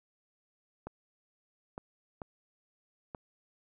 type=clicks; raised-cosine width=1 ms; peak=-26 dBFS; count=4; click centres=0.87 / 1.779 / 2.218 / 3.148 s; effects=none